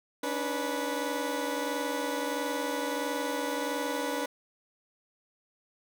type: tone cluster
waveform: 20% pulse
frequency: 282.2 / 303.7 / 491 Hz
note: C#4 / D#4 / B4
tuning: +31 / -42 / -10 cents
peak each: -29 / -33 / -28 dBFS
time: 0.23-4.26 s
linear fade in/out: 5 ms
effects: none